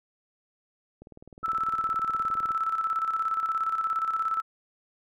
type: click train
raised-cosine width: 2 ms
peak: -33 dBFS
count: 30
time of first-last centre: 1.02-2.507 s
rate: 19.5 Hz
type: tone with tremolo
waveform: sine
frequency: 1318 Hz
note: E6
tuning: 1 cent flat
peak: -23 dBFS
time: 1.43-4.42 s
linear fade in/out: 20 ms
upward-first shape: square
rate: 17 Hz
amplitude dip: 55%
effects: none